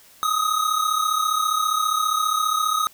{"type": "tone pair together", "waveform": "square", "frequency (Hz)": [1241.1, 1276], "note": ["D#6", "D#6"], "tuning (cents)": [-5, 43], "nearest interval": "unison", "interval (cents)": 48, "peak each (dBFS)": -23, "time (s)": [0.23, 2.87], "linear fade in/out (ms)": 0, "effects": ["white hiss -51 dBFS RMS until 2.93 s"]}